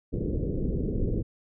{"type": "low-pass noise", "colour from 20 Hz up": "pink", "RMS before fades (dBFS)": -28, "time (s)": [0.12, 1.23], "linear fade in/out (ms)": 20, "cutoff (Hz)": 480, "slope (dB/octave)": 48, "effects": []}